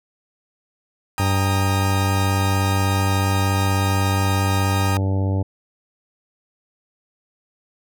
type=chord; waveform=sawtooth; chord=Eb major; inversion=first; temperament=equal with one note detuned; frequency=798.2 / 932.3 / 1244.5 Hz; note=G5 / Bb5 / Eb6; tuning=+31 / 0 / 0 cents; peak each=-24 dBFS; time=1.18-4.97 s; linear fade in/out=0 ms
type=harmonic tone; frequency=96.6 Hz; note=G2; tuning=25 cents flat; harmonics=1 / 2 / 3 / 4 / 5 / 6 / 7 / 8 / 9; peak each=-18 / -29 / -28 / -35 / -34 / -34 / -40 / -42 / -37 dBFS; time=1.19-5.43 s; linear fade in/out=10 ms
effects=none